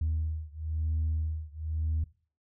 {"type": "beating tone pair", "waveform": "sine", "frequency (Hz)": [78.3, 79.3], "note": ["D#2", "D#2"], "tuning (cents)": [11, 33], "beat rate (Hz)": 1, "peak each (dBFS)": [-30, -31], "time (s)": [0.01, 2.04], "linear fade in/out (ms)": 5, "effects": ["noise-tail reverb RT60 0.4 s tail -20 dB re dry", "tanh soft clip ceiling -23 dBFS"]}